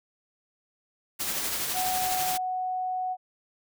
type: noise with tremolo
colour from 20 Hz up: white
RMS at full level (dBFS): -29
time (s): 1.19-2.38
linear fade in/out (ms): 20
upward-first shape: sine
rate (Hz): 12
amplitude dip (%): 30
type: tone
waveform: sine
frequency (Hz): 740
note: F#5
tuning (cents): 0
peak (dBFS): -27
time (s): 1.73-3.17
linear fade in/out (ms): 50
effects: none